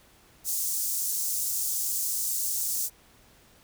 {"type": "high-pass noise", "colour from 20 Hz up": "pink", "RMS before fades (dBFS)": -29, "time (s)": [0.44, 2.9], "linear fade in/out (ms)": 50, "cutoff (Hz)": 6500, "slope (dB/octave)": 24, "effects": ["pink hiss -58 dBFS RMS until 3.63 s"]}